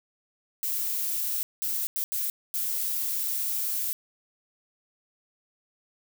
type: noise bursts at uneven times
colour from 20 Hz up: violet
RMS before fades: -29 dBFS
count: 5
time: 0.63-1.43 / 1.62-1.87 / 1.96-2.04 / 2.12-2.3 / 2.54-3.93 s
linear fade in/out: 0 ms
effects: none